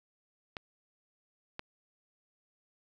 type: clicks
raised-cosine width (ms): 0.3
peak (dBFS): -22 / -22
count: 2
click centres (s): 0.568 / 1.594
effects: none